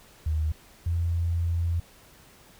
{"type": "tone pair in turn", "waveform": "sine", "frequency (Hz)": [77.78, 84.85], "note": ["D#2", "F2"], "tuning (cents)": [0, -49], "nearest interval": "major second", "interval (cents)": 151, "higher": "second", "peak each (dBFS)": [-23, -23], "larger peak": "neither", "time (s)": [[0.26, 0.52], [0.86, 1.8]], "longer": "second", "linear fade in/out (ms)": 5, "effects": ["pink hiss -54 dBFS RMS until 2.59 s"]}